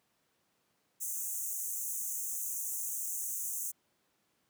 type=high-pass noise; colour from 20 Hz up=pink; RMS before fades=-37 dBFS; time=1-3.72 s; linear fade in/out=20 ms; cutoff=6200 Hz; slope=96 dB/octave; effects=pink hiss -75 dBFS RMS until 4.49 s + high-pass 150 Hz 12 dB/octave